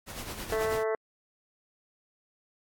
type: noise with tremolo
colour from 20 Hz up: pink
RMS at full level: -37 dBFS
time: 0.06-0.84 s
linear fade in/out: 50 ms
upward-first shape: sine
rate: 9.2 Hz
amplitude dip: 55%
type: harmonic tone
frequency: 220 Hz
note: A3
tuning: in tune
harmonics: 2 / 3 / 4 / 5 / 6 / 7 / 8 / 9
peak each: -28 / -33 / -40 / -40 / -42 / -45 / -46 / -42 dBFS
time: 0.52-0.95 s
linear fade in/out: 2 ms
effects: AAC 64 kbps